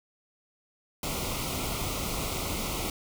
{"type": "band-stop noise", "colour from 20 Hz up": "pink", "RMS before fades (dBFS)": -32, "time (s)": [1.03, 2.9], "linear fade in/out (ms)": 2, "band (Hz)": [1400, 2000], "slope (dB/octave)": 96, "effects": []}